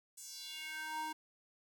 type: tone with high-pass filter sweep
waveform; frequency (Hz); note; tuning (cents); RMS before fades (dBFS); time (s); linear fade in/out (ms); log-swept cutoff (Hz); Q
square; 312.2; D#4; +6; -44; 0.17-1.13; 10; 8000 to 630; 2.8
effects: none